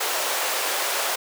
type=high-pass noise; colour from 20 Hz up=pink; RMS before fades=-25 dBFS; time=0-1.16 s; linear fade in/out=10 ms; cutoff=490 Hz; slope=24 dB/octave; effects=none